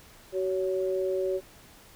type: tone pair together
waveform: sine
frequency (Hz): 377 / 560.4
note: F#4 / C#5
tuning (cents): +32 / +19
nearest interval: perfect fifth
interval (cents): 687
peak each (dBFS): -27 / -30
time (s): 0.32-1.41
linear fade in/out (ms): 50
effects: pink hiss -53 dBFS RMS until 1.95 s